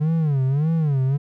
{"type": "tone with vibrato", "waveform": "triangle", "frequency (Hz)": 146.83, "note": "D3", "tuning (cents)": 0, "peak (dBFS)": -15, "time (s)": [0, 1.18], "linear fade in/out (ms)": 20, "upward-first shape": "sine", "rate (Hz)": 1.7, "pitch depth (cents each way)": 200, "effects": []}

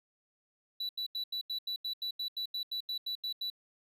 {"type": "tone bursts", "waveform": "triangle", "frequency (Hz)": 3951, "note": "B7", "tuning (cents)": 0, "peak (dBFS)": -32, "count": 16, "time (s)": [0.8, 3.501], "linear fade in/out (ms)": 5, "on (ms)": 91, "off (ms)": 83, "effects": []}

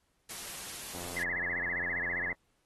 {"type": "noise", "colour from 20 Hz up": "white", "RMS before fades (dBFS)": -42, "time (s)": [0.29, 1.23], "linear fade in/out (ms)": 5}
{"type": "click train", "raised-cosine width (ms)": 1, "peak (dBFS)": -31, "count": 122, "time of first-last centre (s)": [0.95, 2.328], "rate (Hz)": 87.8}
{"type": "tone with vibrato", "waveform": "sine", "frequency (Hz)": 1864.7, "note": "A#6", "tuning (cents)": 0, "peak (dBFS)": -31, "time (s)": [1.16, 2.33], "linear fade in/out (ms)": 10, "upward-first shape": "sine", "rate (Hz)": 15, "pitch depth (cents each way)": 190}
{"effects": ["pink hiss -75 dBFS RMS until 2.65 s", "AAC 32 kbps"]}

